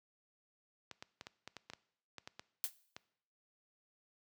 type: clicks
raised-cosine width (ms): 0.2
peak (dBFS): -29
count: 12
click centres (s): 0.913 / 1.025 / 1.211 / 1.269 / 1.476 / 1.567 / 1.7 / 1.735 / 2.183 / 2.275 / 2.395 / 2.965
type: noise with exponential decay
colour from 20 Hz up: blue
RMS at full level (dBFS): -32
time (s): 2.64-2.73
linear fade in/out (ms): 0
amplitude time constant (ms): 18
effects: noise-tail reverb RT60 0.7 s tail -20 dB re dry + high-pass 80 Hz 12 dB/octave